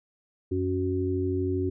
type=harmonic tone; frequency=92.6 Hz; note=F#2; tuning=2 cents sharp; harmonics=1 / 3 / 4; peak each=-29 / -30 / -28 dBFS; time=0.51-1.7 s; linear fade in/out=10 ms; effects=none